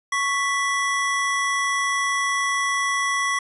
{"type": "tone pair together", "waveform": "square", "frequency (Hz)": [1110.9, 1975.5], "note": ["C#6", "B6"], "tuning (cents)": [3, 0], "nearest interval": "minor seventh", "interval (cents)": 997, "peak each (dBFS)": -24, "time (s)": [0.12, 3.39], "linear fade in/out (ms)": 5, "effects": ["resampled to 24000 Hz"]}